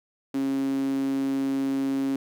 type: tone with high-pass filter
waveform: sawtooth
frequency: 135.8 Hz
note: C#3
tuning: 35 cents flat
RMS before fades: -26 dBFS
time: 0.34-2.16 s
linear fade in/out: 2 ms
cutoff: 280 Hz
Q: 8.5
effects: none